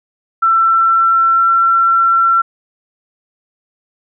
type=tone with pitch glide; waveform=sine; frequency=1340 to 1354 Hz; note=E6 to E6; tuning=+28 to +46 cents; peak=-8 dBFS; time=0.42-2.42 s; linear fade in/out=10 ms; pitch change=+18 cents; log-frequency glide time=0.56-1.55 s; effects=none